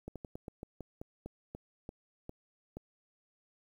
slowing click train, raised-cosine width 2 ms, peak -29 dBFS, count 13, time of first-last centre 0.08-2.77 s, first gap 77 ms, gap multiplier 1.18, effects 10-bit

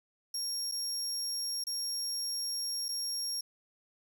30% pulse tone with dropouts, 5570 Hz, F8, 5 cents flat, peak -29 dBFS, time 0.34-3.41 s, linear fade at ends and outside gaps 5 ms, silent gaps 0.715-0.72 / 1.64-1.668 / 2.884-2.888 s, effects none

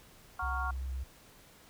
sine chord, Gb major seventh, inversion none, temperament equal, 740 / 932.3 / 1108.7 / 1396.9 Hz, Gb5 / Bb5 / Db6 / F6, 0 / 0 / 0 / 0 cents, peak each -40 / -43 / -37 / -37 dBFS, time 0.39-0.71 s, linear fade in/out 5 ms
sine tone with vibrato, 65.41 Hz, C2, in tune, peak -34 dBFS, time 0.42-1.04 s, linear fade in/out 10 ms, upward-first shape sine, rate 5.3 Hz, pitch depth 10 cents each way
effects pink hiss -58 dBFS RMS until 1.69 s

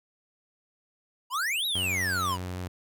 square exponential two-way sweep, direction up then down, 932.3 to 3951 to 932.3 Hz, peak -27 dBFS, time 1.3-2.38 s, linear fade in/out 50 ms, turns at 1.66 s
sawtooth tone with pitch glide, 92.5 to 90.65 Hz, F#2 to F#2, 0 to -35 cents, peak -29 dBFS, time 1.75-2.68 s, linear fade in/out 5 ms, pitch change -35 cents, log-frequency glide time 2.23-2.46 s
effects none

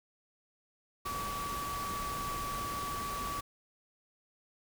sine tone in noise, 1144 Hz, D6, 46 cents flat, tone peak -36 dBFS, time 1.05-3.41 s, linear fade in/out 10 ms, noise pink, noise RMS -41 dBFS, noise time 1.05-3.41 s, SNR +2 dB, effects none

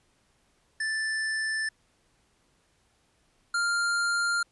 square tone pair in turn, 1761 / 1397.7 Hz, A6 / F6, +1 / +1 cents, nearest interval major third, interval 400 cents, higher first, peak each -28 / -25 dBFS, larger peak second, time 0.8-1.69 / 3.54-4.43 s, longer neither, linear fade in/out 5 ms, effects pink hiss -68 dBFS RMS until 4.51 s + resampled to 24000 Hz

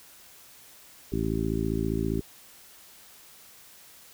harmonic tone, 55 Hz, A1, in tune, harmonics 1 / 2 / 3 / 4 / 5 / 6 / 7, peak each -33 / -33 / -33 / -33 / -33 / -33 / -33 dBFS, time 1.12-2.21 s, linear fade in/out 5 ms, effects white hiss -52 dBFS RMS until 4.13 s

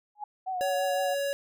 sine tone with exponential growth, 834 Hz, G#5, 7 cents sharp, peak -29 dBFS, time 0.15-0.24 s, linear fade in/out 5 ms, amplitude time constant 18 ms
sine tone with vibrato, 740 Hz, F#5, in tune, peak -29 dBFS, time 0.46-1.15 s, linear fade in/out 20 ms, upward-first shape triangle, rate 5.9 Hz, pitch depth 50 cents each way
square tone, 561 Hz, C#5, 21 cents sharp, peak -28 dBFS, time 0.61-1.33 s, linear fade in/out 0 ms
effects none

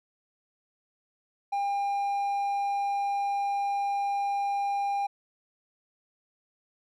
triangle tone, 802 Hz, G5, 39 cents sharp, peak -24 dBFS, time 1.52-5.07 s, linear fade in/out 10 ms, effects none

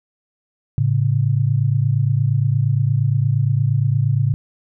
sine tone pair together, 110 / 138.59 Hz, A2 / C#3, 0 / 0 cents, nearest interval major third, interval 400 cents, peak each -17 dBFS, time 0.78-4.34 s, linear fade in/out 0 ms, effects none

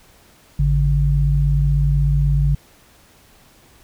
sine tone pair together, 53.15 / 143.2 Hz, G#1 / D3, +41 / -43 cents, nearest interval octave + perfect fourth, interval 1716 cents, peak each -16 dBFS, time 0.59-2.55 s, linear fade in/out 5 ms, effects pink hiss -51 dBFS RMS until 3.83 s

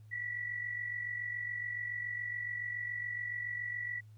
sine tone with amplitude modulation, 1949 Hz, B6, 23 cents flat, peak -33 dBFS, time 0.11-4.01 s, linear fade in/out 20 ms, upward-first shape sine, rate 47.1 Hz, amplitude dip 60%, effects added 107 Hz sine -52 dBFS peak until 4.17 s + pink hiss -74 dBFS RMS until 4.17 s

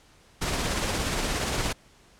pink noise with tremolo, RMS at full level -26 dBFS, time 0.41-1.73 s, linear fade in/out 10 ms, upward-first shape triangle, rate 17 Hz, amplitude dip 35%, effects pink hiss -57 dBFS RMS until 2.19 s + low-pass 9000 Hz 12 dB/octave

